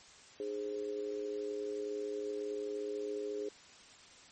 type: tone with amplitude modulation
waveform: sine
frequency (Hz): 415.3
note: G#4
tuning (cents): 0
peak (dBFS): -32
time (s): 0.4-3.49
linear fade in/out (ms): 2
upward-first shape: sine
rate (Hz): 111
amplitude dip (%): 80
effects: white hiss -57 dBFS RMS until 4.31 s + MP3 32 kbps